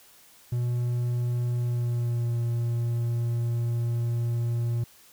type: tone with pitch glide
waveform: triangle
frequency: 121.3 to 117.98 Hz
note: B2 to A#2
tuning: -31 to +21 cents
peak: -22 dBFS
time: 0.52-4.84 s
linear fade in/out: 5 ms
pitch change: -48 cents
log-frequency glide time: 1.55-2.36 s
effects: white hiss -55 dBFS RMS until 5.12 s